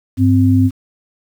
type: tone pair together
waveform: sine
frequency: 100.3 / 260 Hz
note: G2 / C4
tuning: +40 / -11 cents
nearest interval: octave + major third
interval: 1649 cents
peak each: -11 dBFS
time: 0.17-0.71 s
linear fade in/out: 50 ms
effects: 7-bit